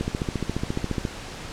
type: click train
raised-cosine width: 3 ms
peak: -12 dBFS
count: 16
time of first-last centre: 0.01-1.052 s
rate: 14.4 Hz
effects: pink hiss -37 dBFS RMS until 1.52 s + low-pass 7000 Hz 12 dB/octave